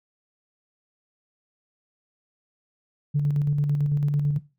sine tone with tremolo, 145.3 Hz, D3, 18 cents flat, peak -17 dBFS, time 3.14-4.39 s, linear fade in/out 20 ms, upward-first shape square, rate 9 Hz, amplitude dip 35%, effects noise-tail reverb RT60 0.3 s tail -19 dB re dry + tanh soft clip ceiling -14 dBFS

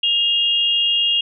sine tone pair together, 2824 / 3277 Hz, F7 / G#7, +19 / -24 cents, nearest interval minor third, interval 257 cents, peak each -16 / -20 dBFS, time 0.03-1.21 s, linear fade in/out 5 ms, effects none

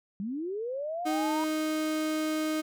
sine linear sweep, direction up, 186.7 to 965 Hz, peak -31 dBFS, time 0.2-1.44 s, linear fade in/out 0 ms
35% pulse tone, 311.1 Hz, D#4, in tune, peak -26 dBFS, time 1.05-2.62 s, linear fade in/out 20 ms
effects none

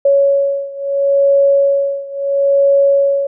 sine beating tone pair, 557 / 557.74 Hz, C#5 / C#5, +8 / +11 cents, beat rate 0.74 Hz, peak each -12 / -14 dBFS, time 0.05-3.27 s, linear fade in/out 5 ms, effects none

